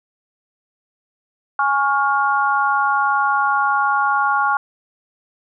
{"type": "chord", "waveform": "sine", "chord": "Db major", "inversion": "second", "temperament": "equal with one note detuned", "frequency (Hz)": [830.6, 1108.7, 1409.9], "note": ["Ab5", "Db6", "F6"], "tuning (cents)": [0, 0, 16], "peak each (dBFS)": -19, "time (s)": [1.59, 4.57], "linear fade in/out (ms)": 2, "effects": []}